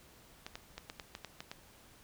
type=clicks; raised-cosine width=0.2 ms; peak=-25 dBFS; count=9; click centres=0.465 / 0.555 / 0.78 / 0.899 / 0.998 / 1.151 / 1.247 / 1.405 / 1.515 s; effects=pink hiss -60 dBFS RMS until 2.03 s